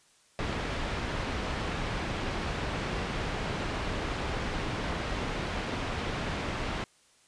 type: low-pass noise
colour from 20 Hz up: pink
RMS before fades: -33 dBFS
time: 0.39-6.84 s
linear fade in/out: 0 ms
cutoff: 3200 Hz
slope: 12 dB/octave
effects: white hiss -63 dBFS RMS until 7.27 s + resampled to 22050 Hz